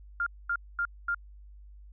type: tone bursts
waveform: sine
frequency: 1400 Hz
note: F6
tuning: 4 cents sharp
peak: -26 dBFS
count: 4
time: 0.2-1.146 s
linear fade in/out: 2 ms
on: 64 ms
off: 230 ms
effects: added 50 Hz sine -47 dBFS peak until 1.92 s